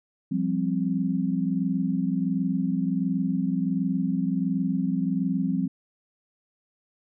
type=chord; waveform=sine; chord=F suspended second; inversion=none; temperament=equal with one note detuned; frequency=174.61 / 196 / 262.4 Hz; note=F3 / G3 / C4; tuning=0 / 0 / +5 cents; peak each=-27 dBFS; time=0.31-5.68 s; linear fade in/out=10 ms; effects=none